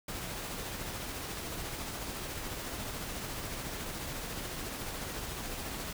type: noise with tremolo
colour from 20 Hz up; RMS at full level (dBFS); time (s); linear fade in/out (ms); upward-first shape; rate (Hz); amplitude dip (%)
pink; -38; 0.08-5.93; 5; triangle; 14; 30
effects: none